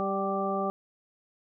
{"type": "harmonic tone with a mistuned harmonic", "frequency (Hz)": 196, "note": "G3", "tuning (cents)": 0, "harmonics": [1, 2, 3, 4, 6], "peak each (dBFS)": [-33, -33, -33, -33, -33], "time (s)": [0, 0.7], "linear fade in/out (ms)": 0, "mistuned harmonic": 4, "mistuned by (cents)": -23, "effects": []}